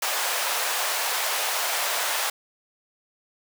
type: high-pass noise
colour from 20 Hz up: pink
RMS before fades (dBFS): -26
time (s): 0.02-2.3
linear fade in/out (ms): 5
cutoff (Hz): 620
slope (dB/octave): 24
effects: none